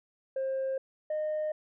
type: tone pair in turn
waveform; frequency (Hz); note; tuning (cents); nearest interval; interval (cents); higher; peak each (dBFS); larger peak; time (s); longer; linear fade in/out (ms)
sine; 532 / 614.1; C5 / D#5; +29 / -23; major second; 248; second; -27; neither; 0.36-0.78 / 1.1-1.52; neither; 5
effects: tanh soft clip ceiling -27 dBFS